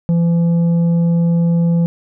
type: tone with tanh clipping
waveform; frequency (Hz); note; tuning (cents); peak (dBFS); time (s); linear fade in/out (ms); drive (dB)
triangle; 169.3; E3; +46; -12; 0.09-1.86; 0; 10
effects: none